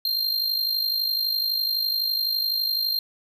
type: tone with amplitude modulation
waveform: square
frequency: 4186 Hz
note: C8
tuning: in tune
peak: -20 dBFS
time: 0.05-2.99 s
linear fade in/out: 2 ms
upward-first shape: sine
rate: 51.9 Hz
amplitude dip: 60%
effects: none